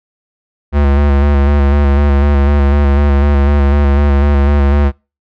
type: tone with vibrato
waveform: square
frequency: 71 Hz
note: C#2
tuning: 42 cents sharp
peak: -8 dBFS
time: 0.72-4.92 s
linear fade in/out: 50 ms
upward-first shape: square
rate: 4 Hz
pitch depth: 29 cents each way
effects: noise-tail reverb RT60 0.3 s tail -26 dB re dry + low-pass 2000 Hz 12 dB/octave